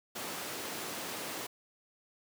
pink high-pass noise, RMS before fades -40 dBFS, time 0.15-1.47 s, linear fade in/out 10 ms, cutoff 260 Hz, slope 12 dB/octave, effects none

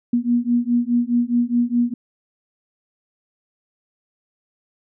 sine beating tone pair, 237.7 / 242.5 Hz, A#3 / B3, +34 / -31 cents, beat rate 4.8 Hz, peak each -19 dBFS, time 0.13-1.94 s, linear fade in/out 5 ms, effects none

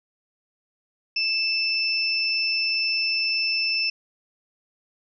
sine tone pair together, 2637 / 5315 Hz, E7 / E8, 0 / +13 cents, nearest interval octave, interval 1213 cents, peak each -24 dBFS, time 1.16-3.9 s, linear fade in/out 5 ms, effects none

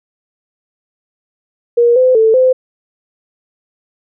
sine tone with pitch steps, 474.3 / 511 / 443.5 / 514 Hz, A#4 / C5 / A4 / C5, +30 / -41 / +14 / -31 cents, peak -6 dBFS, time 1.77-2.53 s, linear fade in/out 10 ms, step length 190 ms, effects none

